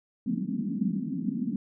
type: band-pass noise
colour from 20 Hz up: white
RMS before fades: -30 dBFS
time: 0.26-1.56 s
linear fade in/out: 2 ms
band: 180 to 250 Hz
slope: 48 dB/octave
effects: none